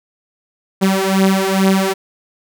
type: beating tone pair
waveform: sawtooth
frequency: 191 / 193.3 Hz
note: G3 / G3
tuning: -45 / -24 cents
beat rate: 2.3 Hz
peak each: -11 dBFS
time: 0.81-1.94 s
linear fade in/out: 20 ms
effects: none